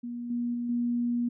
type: tone with level steps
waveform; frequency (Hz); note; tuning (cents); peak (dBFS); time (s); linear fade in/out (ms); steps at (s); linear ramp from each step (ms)
sine; 239.7; A#3; +48; -33 / -27 / -29 / -25; 0.03-1.29; 10; 0.3 / 0.54 / 0.69; 5
effects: none